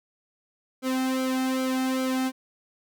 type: tone with flanger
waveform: sawtooth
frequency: 260 Hz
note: C4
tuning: 11 cents flat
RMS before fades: -26 dBFS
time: 0.82-2.32 s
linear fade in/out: 50 ms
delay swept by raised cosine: 1.1 to 1.79 ms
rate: 2.5 Hz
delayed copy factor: -0.9
effects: none